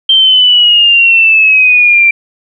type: exponential sweep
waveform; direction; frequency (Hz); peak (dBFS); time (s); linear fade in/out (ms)
sine; down; 3151 to 2349; -3; 0.09-2.11; 5
effects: none